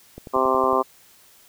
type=click train; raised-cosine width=2 ms; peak=-23 dBFS; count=7; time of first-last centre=0.18-0.73 s; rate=10.9 Hz
type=harmonic tone; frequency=130.81 Hz; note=C3; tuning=in tune; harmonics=2 / 3 / 4 / 5 / 6 / 7 / 8 / 9; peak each=-29 / -24 / -25 / -26 / -28 / -29 / -22 / -25 dBFS; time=0.33-0.83 s; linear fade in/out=20 ms
effects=white hiss -53 dBFS RMS until 1.48 s